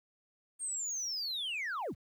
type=linear sweep; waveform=sine; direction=down; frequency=8690 to 34.14 Hz; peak=-32 dBFS; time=0.59-1.95 s; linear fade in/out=50 ms; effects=tanh soft clip ceiling -33 dBFS + 11-bit